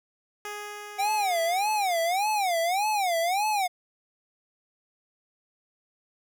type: tone with exponential decay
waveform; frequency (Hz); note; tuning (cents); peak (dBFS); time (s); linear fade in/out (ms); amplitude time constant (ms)
10% pulse; 415.3; G#4; 0; -25; 0.45-3.67; 1; 700
type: tone with vibrato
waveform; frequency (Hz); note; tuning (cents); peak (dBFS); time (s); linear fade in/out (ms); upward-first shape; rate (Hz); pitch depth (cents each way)
square; 755; F#5; +35; -24; 0.98-3.68; 20; sine; 1.7; 230
effects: none